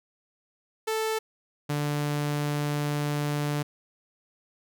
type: tone pair in turn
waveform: sawtooth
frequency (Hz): 440 / 146.83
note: A4 / D3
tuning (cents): 0 / 0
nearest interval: octave + perfect fifth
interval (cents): 1900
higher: first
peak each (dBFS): -22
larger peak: neither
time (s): 0.87-1.19 / 1.69-3.63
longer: second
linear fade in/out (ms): 10
effects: none